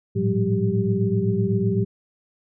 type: tone cluster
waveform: sine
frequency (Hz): 106.5 / 114.4 / 179.4 / 197.8 / 391.9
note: G#2 / A#2 / F3 / G3 / G4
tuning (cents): +44 / -32 / +47 / +16 / 0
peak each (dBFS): -25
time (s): 0.15-1.85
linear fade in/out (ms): 20
effects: none